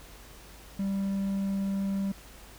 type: tone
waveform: triangle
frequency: 196 Hz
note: G3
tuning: in tune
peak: -25 dBFS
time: 0.79-2.12 s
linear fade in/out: 5 ms
effects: added 50 Hz sine -51 dBFS peak until 2.58 s + pink hiss -51 dBFS RMS until 2.58 s